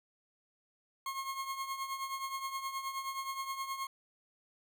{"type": "tone with tremolo", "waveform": "40% pulse", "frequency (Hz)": 1079, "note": "C#6", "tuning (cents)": -47, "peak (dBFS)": -33, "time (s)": [1.06, 3.87], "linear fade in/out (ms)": 2, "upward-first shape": "triangle", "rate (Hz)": 9.5, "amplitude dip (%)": 70, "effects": []}